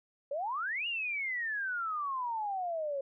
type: exponential two-way sweep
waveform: sine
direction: up then down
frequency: 538 to 2881 to 538 Hz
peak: -32 dBFS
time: 0.31-3.01 s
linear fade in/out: 5 ms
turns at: 0.87 s
effects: none